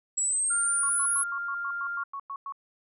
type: exponential sweep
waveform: sine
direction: up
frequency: 7700 to 10810 Hz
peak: -24 dBFS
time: 0.17-1.24 s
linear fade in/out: 10 ms
type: tone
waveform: sine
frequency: 1398 Hz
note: F6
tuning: 1 cent sharp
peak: -30 dBFS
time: 0.5-2.04 s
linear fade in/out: 10 ms
type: tone bursts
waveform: sine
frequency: 1108.7 Hz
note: C#6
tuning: in tune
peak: -33 dBFS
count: 11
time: 0.83-2.523 s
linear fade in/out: 2 ms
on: 63 ms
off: 100 ms
effects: none